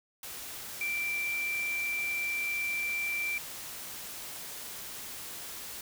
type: tone in noise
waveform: sine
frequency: 2349 Hz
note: D7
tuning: in tune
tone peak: -30 dBFS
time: 0.81-3.38 s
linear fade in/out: 2 ms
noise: white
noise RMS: -42 dBFS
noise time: 0.23-5.81 s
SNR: +9 dB
effects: none